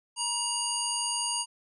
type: harmonic tone with a mistuned harmonic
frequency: 950 Hz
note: A#5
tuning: 33 cents sharp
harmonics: 1 / 3 / 5 / 7 / 9 / 10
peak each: -35 / -35 / -35 / -35 / -35 / -35 dBFS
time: 0.16-1.46 s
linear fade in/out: 50 ms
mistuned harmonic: 10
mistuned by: +26 cents
effects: none